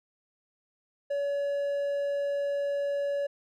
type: tone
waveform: triangle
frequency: 567 Hz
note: C#5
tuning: 39 cents sharp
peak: -25 dBFS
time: 1.1-3.27 s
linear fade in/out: 10 ms
effects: none